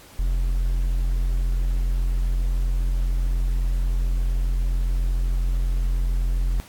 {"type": "tone", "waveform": "triangle", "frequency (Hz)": 43.65, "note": "F1", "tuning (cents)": 0, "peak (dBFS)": -17, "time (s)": [0.19, 6.6], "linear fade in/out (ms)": 0, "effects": ["pink hiss -47 dBFS RMS until 6.68 s", "AAC 64 kbps"]}